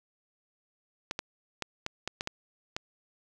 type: clicks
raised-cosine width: 0.2 ms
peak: -15 dBFS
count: 8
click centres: 1.111 / 1.191 / 1.623 / 1.864 / 2.076 / 2.209 / 2.274 / 2.765 s
effects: none